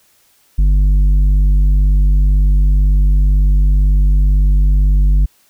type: tone with tanh clipping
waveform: sine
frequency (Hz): 49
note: G1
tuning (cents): 0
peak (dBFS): -9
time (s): 0.58-5.26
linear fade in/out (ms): 10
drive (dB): 7
effects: white hiss -54 dBFS RMS until 5.49 s